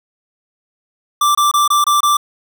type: tone bursts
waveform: square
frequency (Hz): 1174.7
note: D6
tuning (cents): 0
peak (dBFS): -11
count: 6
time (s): 1.21-2.17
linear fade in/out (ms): 5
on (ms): 140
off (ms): 24
effects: none